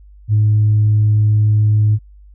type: tone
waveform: sine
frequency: 106.3 Hz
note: G#2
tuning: 41 cents sharp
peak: -8 dBFS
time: 0.28-1.99 s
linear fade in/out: 50 ms
effects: tanh soft clip ceiling -6 dBFS + added 50 Hz sine -39 dBFS peak until 2.34 s